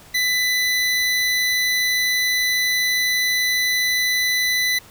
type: tone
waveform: 25% pulse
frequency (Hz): 1997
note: B6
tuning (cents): +19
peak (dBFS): -14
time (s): 0.14-4.79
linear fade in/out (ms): 10
effects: pink hiss -46 dBFS RMS until 4.9 s